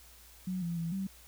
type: tone with pitch steps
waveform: sine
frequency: 184.7 / 170.3 / 166.4 / 192.6 Hz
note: F#3 / F3 / E3 / G3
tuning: -3 / -43 / +17 / -30 cents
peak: -32 dBFS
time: 0.47-1.07 s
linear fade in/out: 5 ms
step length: 150 ms
effects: added 60 Hz sine -58 dBFS peak until 1.27 s + white hiss -57 dBFS RMS until 1.27 s